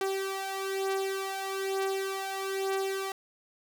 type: beating tone pair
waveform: sawtooth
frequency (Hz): 386.4 / 387.5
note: G4 / G4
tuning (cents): -25 / -20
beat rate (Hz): 1.1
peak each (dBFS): -31 / -28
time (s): 0.01-3.12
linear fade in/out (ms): 2
effects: none